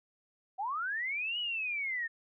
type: linear two-way sweep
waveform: sine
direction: up then down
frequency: 727 to 2960 to 1794 Hz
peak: -32 dBFS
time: 0.58-2.08 s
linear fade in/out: 20 ms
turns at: 1.39 s
effects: none